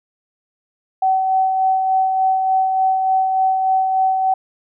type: tone with tremolo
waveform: sine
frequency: 760 Hz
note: F#5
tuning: 46 cents sharp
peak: -12 dBFS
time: 1.02-4.34 s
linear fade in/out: 5 ms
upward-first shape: sine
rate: 3.4 Hz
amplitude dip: 35%
effects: none